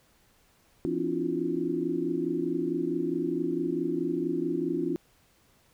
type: tone cluster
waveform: sine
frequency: 170 / 256.5 / 288.1 / 334 / 358.6 Hz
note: F3 / C4 / D4 / E4 / F4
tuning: -46 / -34 / -33 / +23 / +46 cents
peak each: -37 / -35 / -32 / -31 / -32 dBFS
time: 0.85-4.96 s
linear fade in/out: 0 ms
effects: pink hiss -64 dBFS RMS until 5.73 s